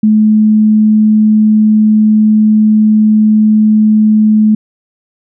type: tone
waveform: sine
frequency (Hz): 214.8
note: A3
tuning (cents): -41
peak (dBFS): -4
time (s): 0.03-4.55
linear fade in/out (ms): 5
effects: none